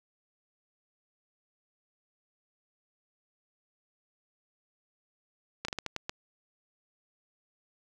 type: slowing click train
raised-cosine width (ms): 0.2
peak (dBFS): -16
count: 7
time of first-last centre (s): 5.65-6.095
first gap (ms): 34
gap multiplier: 1.31
effects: none